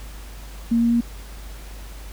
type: tone with pitch steps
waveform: sine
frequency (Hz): 232.4 / 233.9 / 235.4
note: A#3 / A#3 / A#3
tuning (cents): -5 / +6 / +17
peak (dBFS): -15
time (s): 0.71-1.01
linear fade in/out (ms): 10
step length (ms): 100
effects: added 50 Hz sine -35 dBFS peak until 2.12 s + pink hiss -44 dBFS RMS until 2.12 s